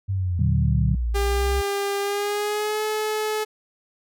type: linear two-way sweep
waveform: sine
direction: down then up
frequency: 99 to 55.9 to 67.1 Hz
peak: -21 dBFS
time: 0.08-1.62 s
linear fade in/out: 20 ms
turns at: 1.12 s
type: chord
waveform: sine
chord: Bb augmented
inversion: none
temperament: equal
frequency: 116.54 / 146.83 / 185 Hz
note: Bb2 / D3 / F#3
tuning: 0 / 0 / 0 cents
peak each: -22 / -23 / -26 dBFS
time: 0.39-0.95 s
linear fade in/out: 5 ms
type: tone with pitch glide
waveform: sawtooth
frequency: 400.6 to 429.4 Hz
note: G4 to A4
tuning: +38 to -42 cents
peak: -19 dBFS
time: 1.14-3.45 s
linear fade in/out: 20 ms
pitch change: +120 cents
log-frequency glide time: 2-2.83 s
effects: none